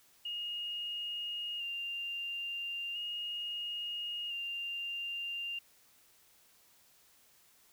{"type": "tone with vibrato", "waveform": "sine", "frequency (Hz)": 2825, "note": "F7", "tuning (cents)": 19, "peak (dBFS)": -36, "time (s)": [0.25, 5.59], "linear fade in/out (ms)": 5, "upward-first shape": "square", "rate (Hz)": 0.37, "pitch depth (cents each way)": 21, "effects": ["white hiss -65 dBFS RMS until 7.72 s"]}